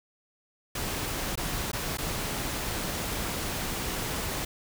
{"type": "noise with dropouts", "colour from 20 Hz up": "pink", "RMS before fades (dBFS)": -32, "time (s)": [0.75, 4.45], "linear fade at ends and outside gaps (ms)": 5, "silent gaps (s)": [[1.356, 1.374], [1.717, 1.731], [1.973, 1.983]], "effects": []}